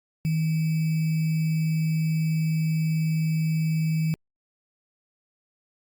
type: tone with sample-and-hold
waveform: sine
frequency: 159.3 Hz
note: D#3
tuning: 41 cents sharp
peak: -21 dBFS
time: 0.25-4.14 s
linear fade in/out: 0 ms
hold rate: 2450 Hz
effects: Opus 48 kbps